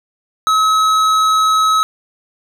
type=tone with tanh clipping; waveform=sine; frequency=1284 Hz; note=E6; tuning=46 cents flat; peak=-12 dBFS; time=0.47-1.83 s; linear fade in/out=0 ms; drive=14 dB; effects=none